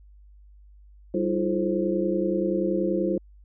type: tone cluster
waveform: sine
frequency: 193.8 / 318.6 / 349 / 428.5 / 527 Hz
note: G3 / D#4 / F4 / A4 / C5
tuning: -20 / +41 / -1 / -46 / +12 cents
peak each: -28 / -29 / -26 / -33 / -29 dBFS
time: 1.14-3.18 s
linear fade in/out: 5 ms
effects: added 50 Hz sine -48 dBFS peak until 3.44 s